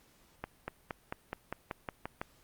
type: accelerating click train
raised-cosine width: 0.5 ms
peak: -21 dBFS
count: 10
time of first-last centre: 0.44-2.215 s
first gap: 240 ms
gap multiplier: 0.95
effects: pink hiss -65 dBFS RMS until 2.43 s + Opus 48 kbps